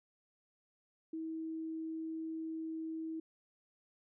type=tone; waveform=sine; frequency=321.5 Hz; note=E4; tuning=43 cents flat; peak=-38 dBFS; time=1.13-3.2 s; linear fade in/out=5 ms; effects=none